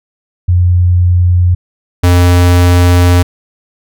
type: tone pair in turn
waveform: sine / square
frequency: 89 / 88.49 Hz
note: F2 / F2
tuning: +33 / +23 cents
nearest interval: unison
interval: 10 cents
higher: first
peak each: -5 dBFS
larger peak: neither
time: 0.48-1.55 / 2.03-3.23 s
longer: second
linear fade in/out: 10 ms
effects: none